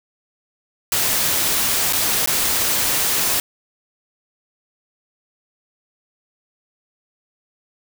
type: noise with dropouts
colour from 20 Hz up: white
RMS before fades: -19 dBFS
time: 0.92-3.4 s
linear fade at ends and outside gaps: 1 ms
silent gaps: 1.926-1.932 / 2.26-2.274 s
effects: none